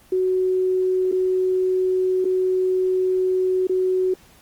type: tone with dropouts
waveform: sine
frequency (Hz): 371.4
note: F#4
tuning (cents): +7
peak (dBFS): -17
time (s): 0.12-4.14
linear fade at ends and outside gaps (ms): 5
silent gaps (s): 1.116-1.123 / 2.246-2.252 / 3.671-3.694
effects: pink hiss -52 dBFS RMS until 4.41 s + Opus 24 kbps